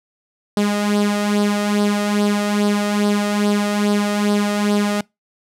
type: tone with flanger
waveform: sawtooth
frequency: 206.2 Hz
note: G#3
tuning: 12 cents flat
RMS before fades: -18 dBFS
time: 0.57-5.01 s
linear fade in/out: 2 ms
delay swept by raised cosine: 0.21 to 1.61 ms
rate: 2.4 Hz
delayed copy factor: +0.6
effects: noise-tail reverb RT60 0.2 s tail -25 dB re dry + low-pass 11000 Hz 12 dB/octave

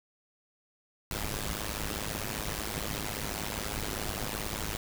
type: noise with amplitude modulation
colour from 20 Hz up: pink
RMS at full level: -31 dBFS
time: 1.11-4.77 s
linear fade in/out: 2 ms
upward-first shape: sine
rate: 105 Hz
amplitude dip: 95%
effects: none

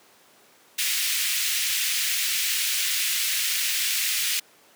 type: high-pass noise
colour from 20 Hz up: pink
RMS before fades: -25 dBFS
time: 0.78-4.4 s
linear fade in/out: 10 ms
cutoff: 2100 Hz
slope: 24 dB/octave
effects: pink hiss -55 dBFS RMS until 4.75 s + high-pass 300 Hz 12 dB/octave

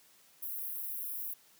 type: high-pass noise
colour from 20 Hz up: white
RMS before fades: -39 dBFS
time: 0.42-1.34 s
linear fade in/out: 10 ms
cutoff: 11000 Hz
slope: 48 dB/octave
effects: white hiss -63 dBFS RMS until 1.59 s + high-pass 80 Hz 12 dB/octave

